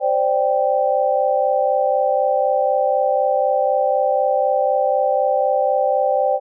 sine chord, C suspended second, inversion none, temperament equal, 523.3 / 587.3 / 784 Hz, C5 / D5 / G5, 0 / 0 / 0 cents, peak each -19 dBFS, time 0-6.4 s, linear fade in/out 50 ms, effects none

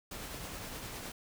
pink noise with tremolo, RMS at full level -42 dBFS, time 0.11-1.12 s, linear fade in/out 5 ms, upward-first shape triangle, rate 9.7 Hz, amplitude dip 30%, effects none

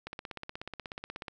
click train, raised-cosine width 0.3 ms, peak -23 dBFS, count 21, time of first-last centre 0.07-1.282 s, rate 16.5 Hz, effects none

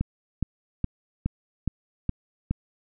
click train, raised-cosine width 5 ms, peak -12 dBFS, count 7, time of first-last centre 0.01-2.51 s, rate 2.4 Hz, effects none

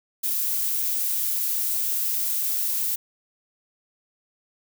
violet noise, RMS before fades -25 dBFS, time 0.23-2.96 s, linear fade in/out 10 ms, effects none

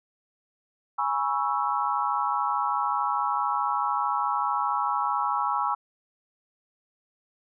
sine chord, C# minor seventh, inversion second, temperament equal with one note detuned, 830.6 / 975.3 / 1108.7 / 1318.5 Hz, G#5 / B5 / C#6 / E6, 0 / -22 / 0 / 0 cents, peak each -29 dBFS, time 0.98-5.75 s, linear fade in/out 10 ms, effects none

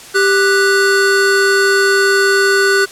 square tone pair together, 393.6 / 1480 Hz, G4 / F#6, +7 / 0 cents, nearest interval octave + major seventh, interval 2293 cents, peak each -13 dBFS, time 0.14-2.86 s, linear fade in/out 20 ms, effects white hiss -35 dBFS RMS until 2.91 s + low-pass 10000 Hz 12 dB/octave

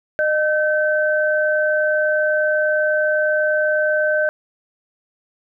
sine tone pair together, 610.8 / 1539 Hz, D#5 / G6, -32 / -32 cents, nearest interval octave + major third, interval 1600 cents, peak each -17 / -19 dBFS, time 0.19-4.29 s, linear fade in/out 0 ms, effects none

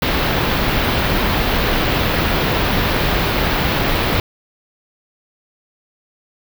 pink band-stop noise, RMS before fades -17 dBFS, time 0.02-4.2 s, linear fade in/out 2 ms, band 4200 to 16000 Hz, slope 24 dB/octave, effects none

